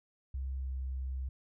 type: tone with pitch glide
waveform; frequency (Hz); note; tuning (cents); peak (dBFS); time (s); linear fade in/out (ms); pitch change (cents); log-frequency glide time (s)
sine; 66.2 to 65.36; C2 to C2; +21 to -1; -34; 0.34-1.29; 5; -22; 0.57-0.7
effects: none